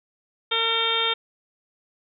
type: harmonic tone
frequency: 455.2 Hz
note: A#4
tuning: 41 cents flat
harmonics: 1 / 2 / 3 / 4 / 5 / 6 / 7 / 8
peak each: -30 / -32 / -28 / -35 / -30 / -35 / -26 / -25 dBFS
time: 0.51-1.14 s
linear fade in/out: 10 ms
effects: none